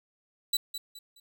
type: tone with echo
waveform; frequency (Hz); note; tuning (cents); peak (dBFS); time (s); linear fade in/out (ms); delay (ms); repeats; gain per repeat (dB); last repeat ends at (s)
sawtooth; 3951; B7; 0; -21; 0.53-0.57; 5; 210; 3; -10; 1.2
effects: none